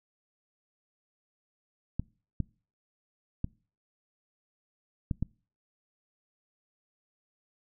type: clicks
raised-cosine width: 5 ms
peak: -17 dBFS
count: 5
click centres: 1.996 / 2.403 / 3.444 / 5.112 / 5.226 s
effects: noise-tail reverb RT60 0.4 s tail -25 dB re dry